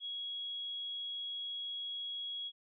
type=tone; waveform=sine; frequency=3322 Hz; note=G#7; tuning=in tune; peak=-38 dBFS; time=0-2.52 s; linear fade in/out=50 ms; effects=none